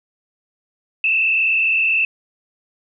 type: tone with frequency modulation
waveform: sine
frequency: 2637 Hz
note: E7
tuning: in tune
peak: -14 dBFS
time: 1.04-2.05 s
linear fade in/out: 2 ms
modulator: 39.4 Hz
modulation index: 2.1
effects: none